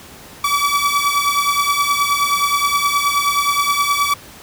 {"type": "beating tone pair", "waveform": "sawtooth", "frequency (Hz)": [1143, 1152.5], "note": ["D6", "D6"], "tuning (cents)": [-47, -33], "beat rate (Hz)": 9.5, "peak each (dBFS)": -14, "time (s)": [0.44, 4.14], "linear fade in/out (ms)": 5, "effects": ["pink hiss -39 dBFS RMS until 4.42 s", "high-pass 60 Hz 12 dB/octave"]}